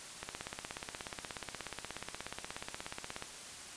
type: click train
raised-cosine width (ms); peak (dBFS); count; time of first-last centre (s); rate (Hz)
0.3; -23; 51; 0.23-3.224; 16.7
effects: white hiss -48 dBFS RMS until 3.76 s + resampled to 22050 Hz